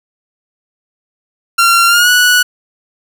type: tone with pitch glide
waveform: sawtooth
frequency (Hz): 1374 to 1472.6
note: F6 to F#6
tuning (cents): -29 to -9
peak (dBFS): -3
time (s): 1.58-2.43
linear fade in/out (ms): 10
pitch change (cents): +120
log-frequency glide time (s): 1.87-2.1
effects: none